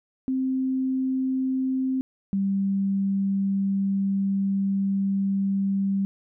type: tone pair in turn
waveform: sine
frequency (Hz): 261.6 / 195.98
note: C4 / G3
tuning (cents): 0 / 0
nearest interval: perfect fourth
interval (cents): 500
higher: first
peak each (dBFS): -22 / -21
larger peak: second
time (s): 0.28-2.01 / 2.33-6.05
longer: second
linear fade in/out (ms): 0
effects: none